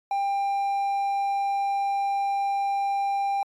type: tone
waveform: triangle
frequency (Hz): 795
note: G5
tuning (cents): +24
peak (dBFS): -21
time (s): 0.11-3.43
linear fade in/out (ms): 2
effects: AAC 64 kbps